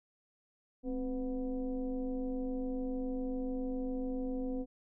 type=tone with frequency modulation; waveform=sine; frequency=261.6 Hz; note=C4; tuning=in tune; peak=-33 dBFS; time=0.83-4.66 s; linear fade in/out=50 ms; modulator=238 Hz; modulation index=0.93; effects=none